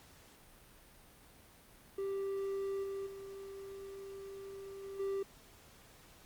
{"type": "tone with level steps", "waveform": "triangle", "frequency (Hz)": 392, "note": "G4", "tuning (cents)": 0, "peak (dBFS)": [-33, -36, -43, -41, -32], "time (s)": [1.98, 5.23], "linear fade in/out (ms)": 5, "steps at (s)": [2.83, 3.06, 4.83, 4.99], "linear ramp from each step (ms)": 10, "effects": ["pink hiss -60 dBFS RMS until 6.25 s", "Opus 48 kbps"]}